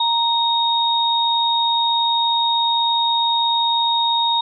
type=tone pair together; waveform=sine; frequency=932.3 / 3729 Hz; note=A#5 / A#7; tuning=0 / 0 cents; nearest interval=2 octaves; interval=2400 cents; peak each=-18 dBFS; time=0-4.41 s; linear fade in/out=5 ms; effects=none